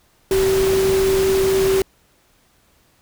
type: tone in noise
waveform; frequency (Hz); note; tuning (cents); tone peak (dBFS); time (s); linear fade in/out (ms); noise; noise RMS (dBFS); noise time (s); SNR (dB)
sine; 384.2; G4; -35; -14; 0.31-1.82; 2; pink; -25; 0.31-1.82; +8
effects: pink hiss -58 dBFS RMS until 3.01 s